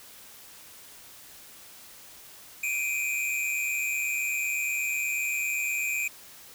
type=tone pair together; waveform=square; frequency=2349 / 2489 Hz; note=D7 / D#7; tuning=0 / 0 cents; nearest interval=minor second; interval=100 cents; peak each=-31 / -30 dBFS; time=2.63-6.08 s; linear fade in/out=5 ms; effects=white hiss -49 dBFS RMS until 6.54 s